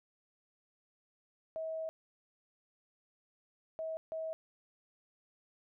sine tone bursts at uneven times, 642 Hz, E5, 46 cents flat, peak -36 dBFS, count 3, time 1.56-1.89 / 3.79-3.97 / 4.12-4.33 s, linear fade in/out 0 ms, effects none

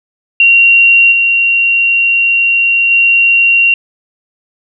sine tone with level steps, 2754 Hz, F7, 25 cents flat, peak -3 / -7 / -5 dBFS, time 0.4-3.74 s, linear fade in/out 2 ms, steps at 1.11 / 2.9 s, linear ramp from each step 20 ms, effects none

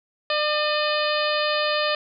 harmonic tone with a mistuned harmonic, 601 Hz, D5, 40 cents sharp, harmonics 1 / 2 / 3 / 4 / 5 / 6 / 7 / 8, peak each -24 / -27 / -29 / -30 / -31 / -32 / -32 / -33 dBFS, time 0.3-1.95 s, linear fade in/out 2 ms, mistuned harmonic 4, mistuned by +65 cents, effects none

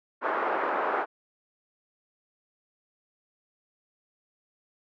white band-pass noise, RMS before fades -28 dBFS, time 0.21-1.06 s, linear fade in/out 50 ms, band 340 to 1400 Hz, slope 24 dB/octave, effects none

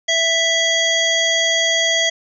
harmonic tone with a mistuned harmonic, 659 Hz, E5, 1 cent flat, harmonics 1 / 3 / 5 / 7 / 9 / 10, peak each -22 / -19 / -18 / -29 / -29 / -24 dBFS, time 0.08-2.1 s, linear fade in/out 10 ms, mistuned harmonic 7, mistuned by +34 cents, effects none

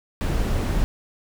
brown noise, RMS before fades -22 dBFS, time 0.21-0.84 s, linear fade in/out 0 ms, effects none

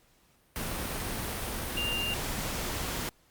sine tone in noise, 2794 Hz, F7, in tune, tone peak -30 dBFS, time 1.77-2.14 s, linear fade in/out 0 ms, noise pink, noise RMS -34 dBFS, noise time 0.56-3.09 s, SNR +1 dB, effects pink hiss -65 dBFS RMS until 3.3 s + Opus 48 kbps

